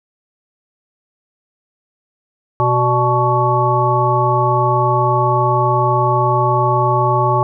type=harmonic tone with a mistuned harmonic; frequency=124 Hz; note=B2; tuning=7 cents sharp; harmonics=1 / 3 / 5 / 7 / 9; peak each=-17 / -20 / -21 / -17 / -17 dBFS; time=2.6-7.43 s; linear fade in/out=0 ms; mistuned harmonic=5; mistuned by=-67 cents; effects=none